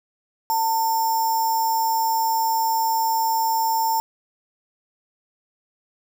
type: tone with sample-and-hold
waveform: sine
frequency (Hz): 900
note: A5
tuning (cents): +39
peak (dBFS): -18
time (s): 0.5-4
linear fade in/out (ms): 0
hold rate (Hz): 6300
effects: none